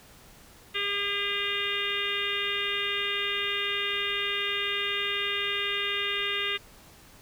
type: harmonic tone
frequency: 404 Hz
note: G#4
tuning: 48 cents flat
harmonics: 1 / 3 / 4 / 5 / 6 / 7 / 8 / 9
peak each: -37 / -38 / -37 / -33 / -36 / -32 / -38 / -35 dBFS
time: 0.74-6.58 s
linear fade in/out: 20 ms
effects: pink hiss -53 dBFS RMS until 7.21 s